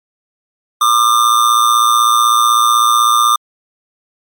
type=tone with amplitude modulation; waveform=square; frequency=1200 Hz; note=D6; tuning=37 cents sharp; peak=-6 dBFS; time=0.81-3.36 s; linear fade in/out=5 ms; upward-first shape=sine; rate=116 Hz; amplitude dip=65%; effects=MP3 96 kbps